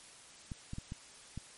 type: clicks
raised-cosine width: 5 ms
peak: -28 dBFS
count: 5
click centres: 0.518 / 0.734 / 0.784 / 0.921 / 1.376 s
effects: white hiss -55 dBFS RMS until 1.57 s + MP3 48 kbps